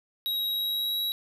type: tone with pitch glide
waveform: square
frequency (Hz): 3828 to 3872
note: A#7 to B7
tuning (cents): +45 to -35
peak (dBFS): -27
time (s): 0.26-1.12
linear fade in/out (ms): 0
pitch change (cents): +20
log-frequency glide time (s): 0.48-1.01
effects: none